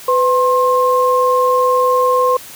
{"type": "tone pair together", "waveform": "sine", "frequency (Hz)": [502, 1063.7], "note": ["B4", "C6"], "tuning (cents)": [28, 28], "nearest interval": "octave + minor second", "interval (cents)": 1300, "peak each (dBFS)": -13, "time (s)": [0.08, 2.37], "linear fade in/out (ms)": 5, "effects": ["white hiss -35 dBFS RMS until 2.55 s"]}